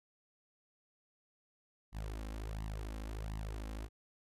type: tone with flanger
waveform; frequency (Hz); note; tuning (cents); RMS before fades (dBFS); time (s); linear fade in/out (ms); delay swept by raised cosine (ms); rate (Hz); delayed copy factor
sawtooth; 53.3; G#1; +46; -42; 1.92-3.89; 50; 1 to 3.8; 1.4; +0.9
effects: resampled to 32000 Hz